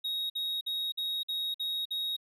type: tone bursts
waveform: triangle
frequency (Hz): 3772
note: A#7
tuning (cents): +20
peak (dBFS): -29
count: 7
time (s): 0.04-2.166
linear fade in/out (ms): 10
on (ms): 260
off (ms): 51
effects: none